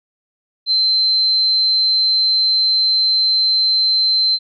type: tone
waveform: sine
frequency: 4100 Hz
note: C8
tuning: 36 cents flat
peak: -12 dBFS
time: 0.66-4.39 s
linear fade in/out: 50 ms
effects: none

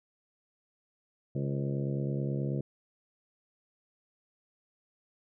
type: harmonic tone with a mistuned harmonic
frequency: 69.3 Hz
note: C#2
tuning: in tune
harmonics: 2 / 3 / 4 / 5 / 6 / 7 / 8 / 9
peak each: -31 / -37 / -43 / -39 / -45 / -43 / -46 / -49 dBFS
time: 1.35-2.61 s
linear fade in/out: 5 ms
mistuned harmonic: 8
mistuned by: -44 cents
effects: none

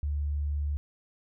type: tone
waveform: sine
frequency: 72.9 Hz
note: D2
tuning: 12 cents flat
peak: -27 dBFS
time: 0.03-0.77 s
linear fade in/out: 0 ms
effects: none

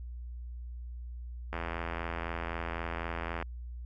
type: click train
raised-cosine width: 0.5 ms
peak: -20 dBFS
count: 160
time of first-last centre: 1.53-3.425 s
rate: 83.9 Hz
effects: added 60 Hz sine -39 dBFS peak until 3.85 s

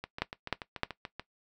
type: two click trains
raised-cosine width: 0.3 ms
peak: -12 / -22 dBFS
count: 3 / 9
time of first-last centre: 0.22-0.833 / 0.04-1.196 s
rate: 3.26 / 6.92 Hz
effects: noise-tail reverb RT60 0.1 s tail -17 dB re dry

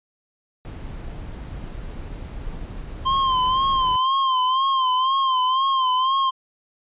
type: noise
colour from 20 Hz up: brown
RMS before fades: -33 dBFS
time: 0.65-3.96 s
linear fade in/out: 0 ms
type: tone with vibrato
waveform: square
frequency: 1046.5 Hz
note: C6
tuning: in tune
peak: -18 dBFS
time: 3.05-6.31 s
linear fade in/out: 20 ms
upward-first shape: sine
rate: 2 Hz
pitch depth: 61 cents each way
effects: resampled to 8000 Hz

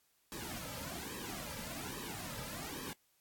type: noise with flanger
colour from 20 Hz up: pink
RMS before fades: -44 dBFS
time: 0.32-2.93 s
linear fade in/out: 0 ms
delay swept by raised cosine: 1.4 to 2.8 ms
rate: 1.2 Hz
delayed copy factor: -0.9
effects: white hiss -74 dBFS RMS until 3.2 s + AAC 64 kbps

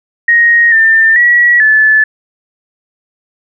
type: tone with pitch steps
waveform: sine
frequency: 1873 / 1794 / 1926 / 1737 Hz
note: A#6 / A6 / B6 / A6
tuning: +8 / +33 / -44 / -23 cents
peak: -4 dBFS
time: 0.28-2.04 s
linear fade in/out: 5 ms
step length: 440 ms
effects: none

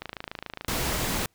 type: click train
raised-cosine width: 0.3 ms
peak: -18 dBFS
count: 19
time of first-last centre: 0.02-0.684 s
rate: 27.1 Hz
type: noise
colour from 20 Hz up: pink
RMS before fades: -28 dBFS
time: 0.68-1.26 s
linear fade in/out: 2 ms
effects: pink hiss -68 dBFS RMS until 1.34 s

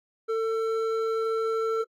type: tone pair together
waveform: triangle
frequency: 447.8 / 1343.6 Hz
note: A4 / E6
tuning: +30 / +33 cents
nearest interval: octave + perfect fifth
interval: 1903 cents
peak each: -23 / -30 dBFS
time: 0.28-1.84 s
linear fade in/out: 20 ms
effects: AAC 48 kbps

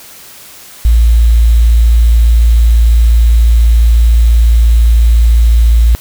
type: tone with quantisation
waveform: sine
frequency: 57.1 Hz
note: A#1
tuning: 35 cents flat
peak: -3 dBFS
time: 0.85-5.95 s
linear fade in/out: 0 ms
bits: 5
effects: white hiss -34 dBFS RMS until 6 s

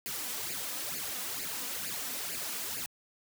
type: noise with flanger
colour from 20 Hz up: white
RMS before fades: -37 dBFS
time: 0.06-2.86 s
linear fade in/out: 0 ms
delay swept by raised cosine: 0.42 to 4.12 ms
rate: 2.2 Hz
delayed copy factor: +0.8
effects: high-pass 100 Hz 12 dB/octave

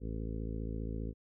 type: harmonic tone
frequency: 55 Hz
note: A1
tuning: in tune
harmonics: 1 / 2 / 3 / 4 / 5 / 6 / 7 / 8 / 9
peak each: -38 / -42 / -46 / -45 / -46 / -54 / -50 / -50 / -53 dBFS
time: 0-1.14 s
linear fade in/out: 50 ms
effects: none

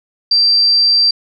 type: tone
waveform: sine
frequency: 4699 Hz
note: D8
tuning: in tune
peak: -8 dBFS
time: 0.31-1.11 s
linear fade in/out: 5 ms
effects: none

